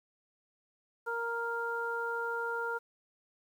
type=harmonic tone; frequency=466.2 Hz; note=A#4; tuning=in tune; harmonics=1 / 2 / 3; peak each=-37 / -38 / -35 dBFS; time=1.06-2.79 s; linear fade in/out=20 ms; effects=10-bit